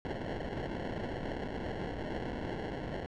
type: noise with sample-and-hold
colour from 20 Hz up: white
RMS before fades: -38 dBFS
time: 0.05-3.06 s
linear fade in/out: 0 ms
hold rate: 1225 Hz
effects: low-pass 3000 Hz 12 dB/octave